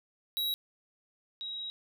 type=tone pair in turn; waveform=square / sine; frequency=3864 / 3831 Hz; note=B7 / A#7; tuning=-39 / +47 cents; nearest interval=unison; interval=14 cents; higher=first; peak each=-30 / -36 dBFS; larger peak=first; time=0.37-0.54 / 1.41-1.7 s; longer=second; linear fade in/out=0 ms; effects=none